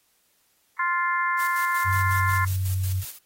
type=harmonic tone; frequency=349.2 Hz; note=F4; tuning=in tune; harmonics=3 / 4 / 5 / 6; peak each=-24 / -30 / -27 / -31 dBFS; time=0.79-2.45 s; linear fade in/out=5 ms
type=noise with tremolo; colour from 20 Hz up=blue; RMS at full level=-35 dBFS; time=1.38-3.19 s; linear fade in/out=20 ms; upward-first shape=square; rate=5.5 Hz; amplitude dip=60%
type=tone with pitch glide; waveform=sine; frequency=94.7 to 93.61 Hz; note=F#2 to F#2; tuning=+41 to +21 cents; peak=-22 dBFS; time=1.84-3.04 s; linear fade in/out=50 ms; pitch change=-20 cents; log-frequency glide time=2.33-2.68 s
effects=white hiss -66 dBFS RMS until 3.25 s + AAC 48 kbps